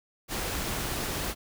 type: noise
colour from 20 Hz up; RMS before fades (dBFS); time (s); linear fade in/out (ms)
pink; -32; 0.28-1.35; 50
effects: none